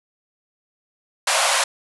pink band-pass noise, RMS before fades -19 dBFS, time 1.27-1.64 s, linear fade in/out 5 ms, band 540 to 11000 Hz, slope 96 dB/octave, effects none

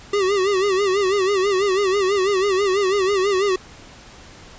square tone with vibrato, 390 Hz, G4, 9 cents flat, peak -17 dBFS, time 0.13-3.56 s, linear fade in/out 5 ms, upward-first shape sine, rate 6.1 Hz, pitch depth 100 cents each way, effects pink hiss -43 dBFS RMS until 4.58 s + resampled to 16000 Hz

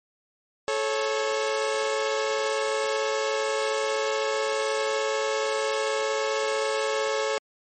sawtooth tone pair together, 434 / 549.8 Hz, A4 / C#5, -24 / -14 cents, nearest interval major third, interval 410 cents, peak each -23 dBFS, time 0.68-7.38 s, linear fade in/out 0 ms, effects MP3 32 kbps

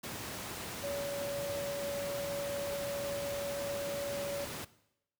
sine tone in noise, 566 Hz, C#5, 36 cents sharp, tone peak -35 dBFS, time 0.83-4.45 s, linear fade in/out 10 ms, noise pink, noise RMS -41 dBFS, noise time 0.03-4.65 s, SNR +3 dB, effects noise-tail reverb RT60 0.8 s tail -18 dB re dry + high-pass 100 Hz 12 dB/octave

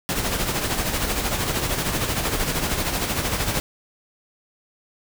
pink noise with tremolo, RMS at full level -22 dBFS, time 0.09-3.6 s, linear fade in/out 0 ms, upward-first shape sine, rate 13 Hz, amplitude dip 50%, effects none

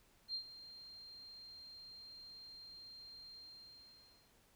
sine tone with ADSR envelope, 4186 Hz, C8, in tune, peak -37 dBFS, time 0.28-4.33 s, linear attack 61 ms, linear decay 89 ms, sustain -15 dB, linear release 970 ms, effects pink hiss -70 dBFS RMS until 4.55 s

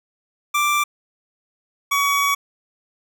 25% pulse tone pair in turn, 1176 / 1129.4 Hz, D6 / C#6, +2 / +32 cents, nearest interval minor second, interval 70 cents, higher first, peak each -13 dBFS, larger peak neither, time 0.54-0.84 / 1.91-2.35 s, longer second, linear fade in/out 10 ms, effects none

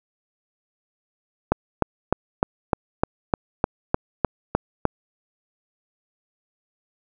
click train, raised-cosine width 1 ms, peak -3 dBFS, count 12, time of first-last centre 1.52-4.853 s, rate 3.3 Hz, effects none

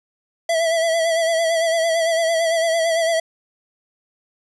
square tone with vibrato, 659.3 Hz, E5, in tune, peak -17 dBFS, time 0.49-3.2 s, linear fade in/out 5 ms, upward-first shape sine, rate 8.9 Hz, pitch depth 43 cents each way, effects resampled to 24000 Hz + 9-bit

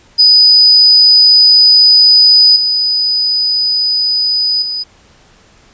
sine tone with level steps, 4978 Hz, D#8, in tune, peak -3 / -10 / -16 dBFS, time 0.18-4.84 s, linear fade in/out 20 ms, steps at 2.56 / 4.62 s, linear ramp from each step 2 ms, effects pink hiss -46 dBFS RMS until 5.73 s + resampled to 16000 Hz

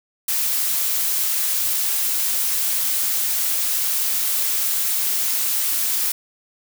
blue noise, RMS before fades -21 dBFS, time 0.28-6.12 s, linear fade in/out 5 ms, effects none

